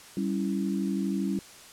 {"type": "chord", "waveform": "sine", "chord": "C# diminished", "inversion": "second", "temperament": "equal", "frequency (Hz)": [196, 277.2, 329.6], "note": ["G3", "C#4", "E4"], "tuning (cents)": [0, 0, 0], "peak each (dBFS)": [-28, -32, -33], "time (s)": [0.17, 1.39], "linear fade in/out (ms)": 2, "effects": ["white hiss -49 dBFS RMS until 1.72 s", "low-pass 10000 Hz 12 dB/octave"]}